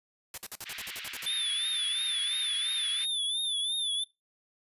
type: noise bursts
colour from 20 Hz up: white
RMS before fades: -39 dBFS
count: 11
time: 0.34-1.258 s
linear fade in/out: 2 ms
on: 38 ms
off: 50 ms
type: band-pass noise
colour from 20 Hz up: white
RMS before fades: -42 dBFS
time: 0.65-3.06 s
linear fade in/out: 20 ms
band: 1700 to 3400 Hz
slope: 24 dB/octave
type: tone with vibrato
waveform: square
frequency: 3520 Hz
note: A7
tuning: in tune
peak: -29 dBFS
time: 1.26-4.04 s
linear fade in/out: 5 ms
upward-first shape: triangle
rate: 2.9 Hz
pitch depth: 100 cents each way
effects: noise-tail reverb RT60 0.2 s tail -21 dB re dry + resampled to 32000 Hz